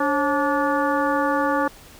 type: harmonic tone with a mistuned harmonic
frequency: 289.1 Hz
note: D4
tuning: 27 cents flat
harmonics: 1 / 2 / 3 / 4 / 5 / 6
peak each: -24 / -24 / -25 / -25 / -28 / -31 dBFS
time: 0-1.68 s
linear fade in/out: 5 ms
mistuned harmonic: 2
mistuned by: -110 cents
effects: pink hiss -46 dBFS RMS until 1.99 s